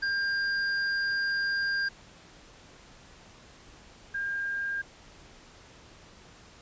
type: tone pair in turn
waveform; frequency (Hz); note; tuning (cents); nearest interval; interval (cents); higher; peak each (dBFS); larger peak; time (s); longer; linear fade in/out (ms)
square / sine; 1599 / 1606; G6 / G6; +34 / +41; unison; 7; second; -27 / -29; first; 0.02-1.89 / 4.14-4.82; first; 10
effects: pink hiss -53 dBFS RMS until 6.61 s + resampled to 16000 Hz